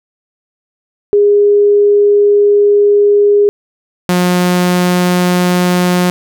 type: tone pair in turn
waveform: sine / sawtooth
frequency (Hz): 410 / 179.08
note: G#4 / F3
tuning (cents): -22 / +44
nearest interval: octave + major second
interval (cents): 1434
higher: first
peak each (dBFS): -5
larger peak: neither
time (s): 1.13-3.49 / 4.09-6.1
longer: first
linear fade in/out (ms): 0
effects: none